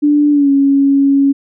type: tone with pitch glide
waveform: sine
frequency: 293.7 to 277.2 Hz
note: D4 to C#4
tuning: 0 to 0 cents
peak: -7 dBFS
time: 0.02-1.33 s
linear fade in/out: 20 ms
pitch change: -100 cents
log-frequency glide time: 0.31-0.5 s
effects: none